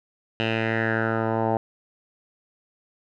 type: tone with low-pass filter sweep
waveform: 10% pulse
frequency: 112.3 Hz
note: A2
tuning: 36 cents sharp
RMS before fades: -24 dBFS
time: 0.4-1.57 s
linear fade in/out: 0 ms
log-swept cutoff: 2900 to 820 Hz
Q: 4.3
effects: none